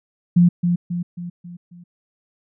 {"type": "tone with echo", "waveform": "sine", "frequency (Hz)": 174.61, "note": "F3", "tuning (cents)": 0, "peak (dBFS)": -9, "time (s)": [0.36, 0.49], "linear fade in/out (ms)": 10, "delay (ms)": 270, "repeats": 5, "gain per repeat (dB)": -6, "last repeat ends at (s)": 1.84, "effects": []}